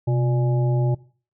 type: harmonic tone with a mistuned harmonic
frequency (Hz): 119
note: A#2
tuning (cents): +36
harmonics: 1 / 3 / 5 / 7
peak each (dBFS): -18 / -28 / -32 / -35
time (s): 0.07-0.95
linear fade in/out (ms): 10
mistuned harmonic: 1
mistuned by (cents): +120
effects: noise-tail reverb RT60 0.4 s tail -19 dB re dry